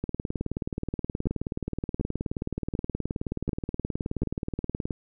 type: two click trains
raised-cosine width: 3 ms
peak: -16 / -14 dBFS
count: 93 / 5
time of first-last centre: 0.04-4.908 / 1.27-4.233 s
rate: 18.9 / 1.35 Hz
effects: none